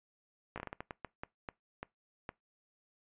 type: slowing click train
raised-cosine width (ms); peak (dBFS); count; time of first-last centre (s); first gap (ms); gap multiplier
0.5; -25; 13; 0.56-2.291; 17; 1.35
effects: noise-tail reverb RT60 0.2 s tail -23 dB re dry + resampled to 8000 Hz